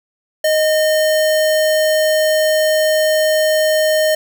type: tone with sample-and-hold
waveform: sine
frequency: 622.3 Hz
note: D#5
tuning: in tune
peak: -11 dBFS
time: 0.44-4.15 s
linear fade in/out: 5 ms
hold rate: 2450 Hz
effects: none